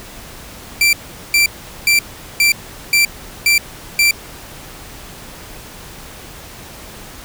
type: tone bursts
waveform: sawtooth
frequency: 2349 Hz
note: D7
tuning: in tune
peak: -6 dBFS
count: 7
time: 0.81-4.11 s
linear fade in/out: 2 ms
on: 120 ms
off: 410 ms
effects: pink hiss -35 dBFS RMS until 7.24 s